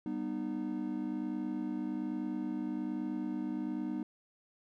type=chord; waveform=triangle; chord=G augmented; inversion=none; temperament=just; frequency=196 / 245 / 306.2 Hz; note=G3 / B3 / D#4; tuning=0 / -14 / -28 cents; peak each=-39 / -36 / -35 dBFS; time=0.06-4.03 s; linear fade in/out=2 ms; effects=none